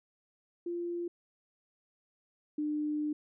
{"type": "tone pair in turn", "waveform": "sine", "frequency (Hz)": [346, 300], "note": ["F4", "D4"], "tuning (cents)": [-16, 37], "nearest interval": "major second", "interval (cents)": 247, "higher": "first", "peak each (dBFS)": [-33, -30], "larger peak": "second", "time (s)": [[0.66, 1.08], [2.58, 3.13]], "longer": "second", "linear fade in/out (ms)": 5, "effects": []}